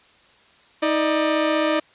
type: tone pair together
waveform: sawtooth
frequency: 316 / 596.5 Hz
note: D#4 / D5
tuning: +27 / +27 cents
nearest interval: major seventh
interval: 1100 cents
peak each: -17 dBFS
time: 0.82-1.8 s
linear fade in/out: 10 ms
effects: white hiss -54 dBFS RMS until 1.94 s + resampled to 8000 Hz